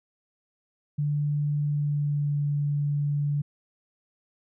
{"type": "tone with pitch glide", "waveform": "sine", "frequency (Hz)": [146.83, 145.06], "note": ["D3", "D3"], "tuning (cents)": [0, -21], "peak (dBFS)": -23, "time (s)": [0.98, 3.42], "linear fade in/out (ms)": 10, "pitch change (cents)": -21, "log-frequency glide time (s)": [1.63, 2.39], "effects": []}